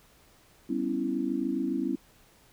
sine chord, C# half-diminished seventh, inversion second, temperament equal with one note detuned, 196 / 250 / 277.2 / 329.6 Hz, G3 / B3 / C#4 / E4, 0 / +21 / 0 / 0 cents, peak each -36 / -32 / -31 / -32 dBFS, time 0.69-1.96 s, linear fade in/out 10 ms, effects pink hiss -60 dBFS RMS until 2.52 s

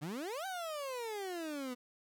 30% pulse exponential two-way sweep, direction up then down, 138.59 to 784 to 242.7 Hz, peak -36 dBFS, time 0.01-1.75 s, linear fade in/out 20 ms, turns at 0.46 s, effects none

